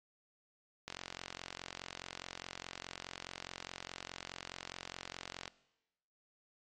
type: click train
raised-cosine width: 0.2 ms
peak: -24 dBFS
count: 207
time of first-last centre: 0.88-5.478 s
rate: 44.8 Hz
effects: noise-tail reverb RT60 1.0 s tail -20 dB re dry + MP3 48 kbps